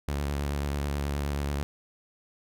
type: tone with vibrato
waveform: sawtooth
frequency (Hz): 71.4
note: D2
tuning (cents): -48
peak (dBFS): -24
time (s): 0.08-1.63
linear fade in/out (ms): 0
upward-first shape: triangle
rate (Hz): 9.3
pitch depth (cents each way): 42
effects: none